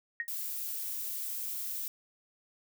sine tone with exponential decay, 1869 Hz, A#6, 4 cents sharp, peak -27 dBFS, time 0.2-0.29 s, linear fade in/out 1 ms, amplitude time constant 18 ms
violet noise, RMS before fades -37 dBFS, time 0.28-1.88 s, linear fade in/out 0 ms
effects none

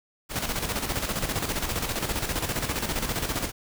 pink noise with tremolo, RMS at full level -27 dBFS, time 0.29-3.52 s, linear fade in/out 50 ms, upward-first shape square, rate 15 Hz, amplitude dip 55%, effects none

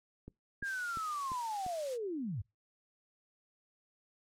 click train, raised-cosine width 3 ms, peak -34 dBFS, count 5, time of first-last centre 0.28-1.664 s, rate 2.89 Hz
sine linear sweep, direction down, 1638 to 82.41 Hz, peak -35 dBFS, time 0.62-2.42 s, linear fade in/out 10 ms
blue noise, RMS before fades -44 dBFS, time 0.63-1.98 s, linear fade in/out 50 ms
effects noise-tail reverb RT60 0.2 s tail -23 dB re dry + low-pass 7000 Hz 12 dB/octave

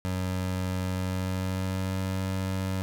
25% pulse tone with pitch glide, 92.5 to 94.66 Hz, F#2 to F#2, 0 to +40 cents, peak -24 dBFS, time 0.05-2.82 s, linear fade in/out 0 ms, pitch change +40 cents, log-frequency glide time 0.83-2.05 s, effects none

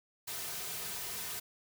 white noise with comb filter, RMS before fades -40 dBFS, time 0.27-1.4 s, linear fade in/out 10 ms, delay 3.6 ms, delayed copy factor -0.6, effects none

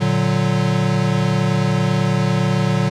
square chord, Bb augmented, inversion none, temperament equal, 116.54 / 146.83 / 185 Hz, Bb2 / D3 / F#3, 0 / 0 / 0 cents, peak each -21 / -20 / -20 dBFS, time 0-2.9 s, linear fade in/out 20 ms, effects low-pass 6000 Hz 12 dB/octave

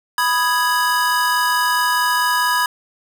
square chord, G# minor, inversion first, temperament equal, 987.8 / 1244.5 / 1661.2 Hz, B5 / D#6 / G#6, 0 / 0 / 0 cents, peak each -19 / -24 / -20 dBFS, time 0.18-2.66 s, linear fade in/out 2 ms, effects none

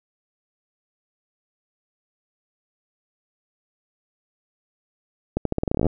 accelerating click train, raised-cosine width 2 ms, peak -8 dBFS, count 15, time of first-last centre 5.37-5.866 s, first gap 83 ms, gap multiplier 0.85, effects none

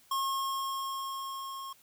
square tone with level ramp, 1081 Hz, C#6, 44 cents flat, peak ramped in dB -29 to -40 dBFS, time 0.11-1.73 s, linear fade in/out 5 ms, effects white hiss -62 dBFS RMS until 1.82 s

